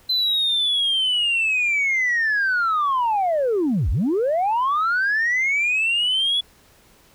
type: linear two-way sweep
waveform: sine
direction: down then up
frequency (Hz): 4067 to 44.75 to 3419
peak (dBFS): -16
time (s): 0.09-6.41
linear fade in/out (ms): 10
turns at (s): 3.9
effects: tanh soft clip ceiling -15 dBFS + pink hiss -54 dBFS RMS until 7.14 s